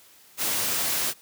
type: noise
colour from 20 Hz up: white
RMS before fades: -26 dBFS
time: 0.37-1.14 s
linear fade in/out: 50 ms
effects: white hiss -54 dBFS RMS until 1.21 s + high-pass 80 Hz 12 dB/octave

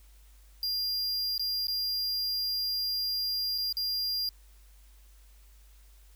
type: tone with dropouts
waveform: square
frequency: 4800 Hz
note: D8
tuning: 37 cents sharp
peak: -29 dBFS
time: 0.63-4.29 s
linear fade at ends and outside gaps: 1 ms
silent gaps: 1.379-1.395 / 1.67-1.682 / 3.579-3.583 / 3.726-3.769 s
effects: added 50 Hz sine -53 dBFS peak until 6.15 s + white hiss -64 dBFS RMS until 6.15 s

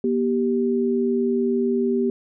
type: tone pair together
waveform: sine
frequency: 240.1 / 391.1 Hz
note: B3 / G4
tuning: -49 / -4 cents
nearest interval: minor sixth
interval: 845 cents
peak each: -21 dBFS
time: 0.04-2.1 s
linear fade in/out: 2 ms
effects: none

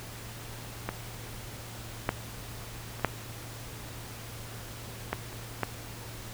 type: clicks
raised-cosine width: 0.5 ms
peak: -15 / -10 / -27 / -8 / -13 / -29 / -12 dBFS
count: 7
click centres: 0.89 / 2.091 / 2.996 / 3.047 / 5.13 / 5.329 / 5.633 s
effects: added 114 Hz sine -44 dBFS peak until 6.33 s + pink hiss -44 dBFS RMS until 6.33 s

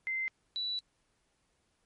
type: tone pair in turn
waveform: sine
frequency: 2076 / 3947 Hz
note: C7 / B7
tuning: -14 / -2 cents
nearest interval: major seventh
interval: 1112 cents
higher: second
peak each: -31 / -32 dBFS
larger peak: first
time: 0.07-0.28 / 0.56-0.79 s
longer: second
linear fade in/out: 0 ms
effects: pink hiss -75 dBFS RMS until 1.85 s + MP3 48 kbps

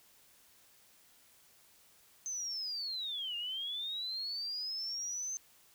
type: linear two-way sweep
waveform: sine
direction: down then up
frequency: 6272 to 2794 to 6272 Hz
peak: -36 dBFS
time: 2.26-5.37 s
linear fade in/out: 0 ms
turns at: 3.36 s
effects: white hiss -64 dBFS RMS until 5.74 s

